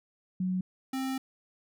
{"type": "tone pair in turn", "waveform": ["sine", "square"], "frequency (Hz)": [184.6, 264.1], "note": ["F#3", "C4"], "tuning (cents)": [-4, 16], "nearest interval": "tritone", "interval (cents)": 620, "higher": "second", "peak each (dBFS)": [-27, -31], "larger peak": "first", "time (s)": [[0.4, 0.61], [0.93, 1.18]], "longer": "second", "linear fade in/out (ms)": 5, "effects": []}